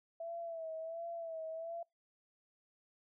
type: tone with vibrato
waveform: sine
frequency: 659.3 Hz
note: E5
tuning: in tune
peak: -40 dBFS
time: 0.2-1.83 s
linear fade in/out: 5 ms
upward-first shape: sine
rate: 1.4 Hz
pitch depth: 51 cents each way
effects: noise-tail reverb RT60 0.2 s tail -26 dB re dry